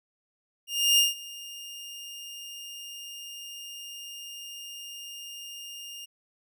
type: tone with ADSR envelope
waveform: sawtooth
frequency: 2821 Hz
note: F7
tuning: 17 cents sharp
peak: -14 dBFS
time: 0.67-6.06 s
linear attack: 310 ms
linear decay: 160 ms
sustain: -22 dB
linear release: 17 ms
effects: none